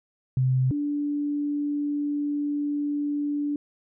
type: tone pair in turn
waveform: sine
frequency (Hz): 129.4 / 291.1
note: C3 / D4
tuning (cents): -19 / -15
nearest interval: octave + major second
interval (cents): 1404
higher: second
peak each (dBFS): -19 / -24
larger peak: first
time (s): 0.37-0.71 / 0.71-3.56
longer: second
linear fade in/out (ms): 2
effects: none